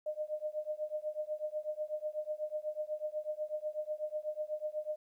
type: tone with tremolo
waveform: sine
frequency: 610 Hz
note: D#5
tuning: 34 cents flat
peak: -31 dBFS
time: 0.06-4.96 s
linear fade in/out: 5 ms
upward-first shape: triangle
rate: 8.1 Hz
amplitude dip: 100%
effects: 12-bit